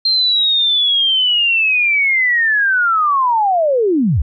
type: linear sweep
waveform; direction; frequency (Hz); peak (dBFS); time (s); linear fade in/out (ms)
sine; down; 4186 to 51.91; -11; 0.05-4.22; 5
effects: none